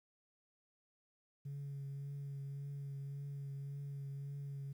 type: tone with vibrato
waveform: sine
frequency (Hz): 140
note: C#3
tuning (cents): +18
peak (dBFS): -40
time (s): 1.45-4.73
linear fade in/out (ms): 10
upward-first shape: triangle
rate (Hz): 1.8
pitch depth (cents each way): 23
effects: tanh soft clip ceiling -40 dBFS + 12-bit